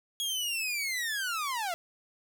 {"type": "linear sweep", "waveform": "sawtooth", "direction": "down", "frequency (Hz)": [3327, 659.3], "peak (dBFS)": -27, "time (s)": [0.2, 1.74], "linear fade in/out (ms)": 0, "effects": ["10-bit"]}